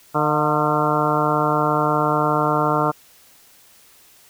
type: harmonic tone with a mistuned harmonic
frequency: 151.4 Hz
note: D#3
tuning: 47 cents flat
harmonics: 1 / 2 / 3 / 4 / 5 / 6 / 7 / 8 / 9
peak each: -25 / -25 / -25 / -25 / -25 / -25 / -25 / -25 / -25 dBFS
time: 0.14-2.92 s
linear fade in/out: 20 ms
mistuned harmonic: 5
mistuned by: -61 cents
effects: white hiss -51 dBFS RMS until 4.29 s